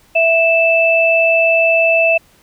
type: tone pair together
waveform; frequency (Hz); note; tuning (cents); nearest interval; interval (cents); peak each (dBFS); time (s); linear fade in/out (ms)
sine; 659.2 / 2637; E5 / E7; 0 / 0; 2 octaves; 2400; -12; 0.15-2.18; 10
effects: pink hiss -51 dBFS RMS until 2.42 s